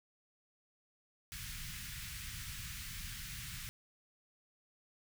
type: band-stop noise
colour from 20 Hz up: pink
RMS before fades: -45 dBFS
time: 1.32-3.69 s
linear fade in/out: 0 ms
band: 160 to 1600 Hz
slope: 24 dB/octave
effects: none